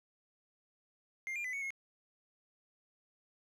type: tone with pitch steps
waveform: triangle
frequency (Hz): 2109 / 2399 / 2009 / 2221 / 2166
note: C7 / D7 / B6 / C#7 / C#7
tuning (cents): +13 / +36 / +29 / +3 / -41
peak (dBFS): -35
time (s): 1.27-1.705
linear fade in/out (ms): 0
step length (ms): 87
effects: none